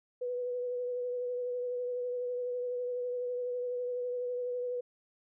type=tone with vibrato; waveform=sine; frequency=493.3 Hz; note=B4; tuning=2 cents flat; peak=-32 dBFS; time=0.21-4.81 s; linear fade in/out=10 ms; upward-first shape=triangle; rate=12 Hz; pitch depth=24 cents each way; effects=none